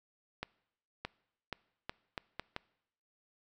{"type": "accelerating click train", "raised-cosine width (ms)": 0.3, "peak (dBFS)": -21, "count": 7, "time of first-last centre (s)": [0.43, 2.564], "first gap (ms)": 620, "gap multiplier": 0.77, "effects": ["noise-tail reverb RT60 0.8 s tail -23 dB re dry"]}